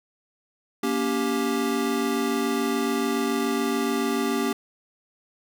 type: chord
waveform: square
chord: G diminished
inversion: first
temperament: just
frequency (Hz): 235.2 / 282.2 / 392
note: Bb3 / Db4 / G4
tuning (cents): +16 / +31 / 0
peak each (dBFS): -28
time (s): 0.83-4.53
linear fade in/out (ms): 5
effects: none